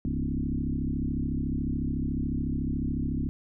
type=tone with frequency modulation; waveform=sine; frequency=155.56 Hz; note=D#3; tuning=in tune; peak=-26 dBFS; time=0.05-3.29 s; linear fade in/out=0 ms; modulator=33.9 Hz; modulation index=4; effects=none